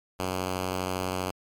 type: tone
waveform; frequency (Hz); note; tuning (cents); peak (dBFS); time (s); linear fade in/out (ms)
5% pulse; 92.5; F#2; 0; -17; 0.19-1.31; 10
effects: MP3 96 kbps